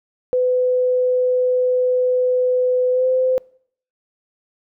sine tone with pitch glide, 503 to 513.9 Hz, B4 to C5, +32 to -31 cents, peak -14 dBFS, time 0.33-3.38 s, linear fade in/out 0 ms, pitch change +37 cents, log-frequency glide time 2.92-3.06 s, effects noise-tail reverb RT60 0.6 s tail -25 dB re dry

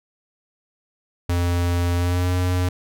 square tone with pitch glide, 87.31 to 90.28 Hz, F2 to F#2, 0 to -42 cents, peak -19 dBFS, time 1.29-2.69 s, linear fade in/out 5 ms, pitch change +58 cents, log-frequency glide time 1.96-2.29 s, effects none

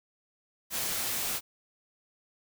white noise, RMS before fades -32 dBFS, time 0.7-1.41 s, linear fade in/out 50 ms, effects none

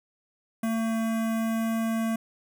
square tone with notch filter, 225.1 Hz, A3, 40 cents sharp, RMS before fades -27 dBFS, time 0.63-2.16 s, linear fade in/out 5 ms, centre 4300 Hz, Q 0.91, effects none

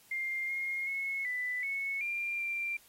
sine tone with pitch steps, 2109 / 2138 / 2184 / 1991 / 2202 / 2386 / 2367 Hz, C7 / C7 / C#7 / B6 / C#7 / D7 / D7, +13 / +37 / -26 / +14 / -12 / +27 / +13 cents, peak -32 dBFS, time 0.11-2.77 s, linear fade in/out 5 ms, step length 380 ms, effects white hiss -61 dBFS RMS until 2.88 s + AAC 48 kbps

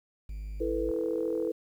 triangle tone, 51.7 Hz, G#1, 7 cents flat, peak -33 dBFS, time 0.29-0.91 s, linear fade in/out 5 ms
sine chord, E suspended fourth, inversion none, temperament equal, 329.6 / 440 / 493.9 Hz, E4 / A4 / B4, 0 / 0 / 0 cents, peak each -32 dBFS, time 0.6-1.52 s, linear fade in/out 10 ms
click train, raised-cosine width 1 ms, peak -36 dBFS, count 25, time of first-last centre 0.89-1.474 s, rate 41.1 Hz
effects 10-bit

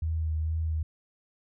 sine tone with vibrato, 79.5 Hz, D#2, 38 cents sharp, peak -26 dBFS, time 0.02-0.83 s, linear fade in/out 5 ms, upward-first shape sine, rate 2.2 Hz, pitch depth 24 cents each way, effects none

